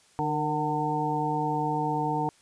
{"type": "harmonic tone with a mistuned harmonic", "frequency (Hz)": 150.4, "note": "D3", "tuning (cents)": 42, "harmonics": [1, 2, 3, 5, 6], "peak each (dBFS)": [-32, -32, -34, -31, -29], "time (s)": [0.19, 2.29], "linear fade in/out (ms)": 0, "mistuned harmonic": 3, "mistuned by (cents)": 41, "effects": ["white hiss -60 dBFS RMS until 2.41 s", "resampled to 22050 Hz"]}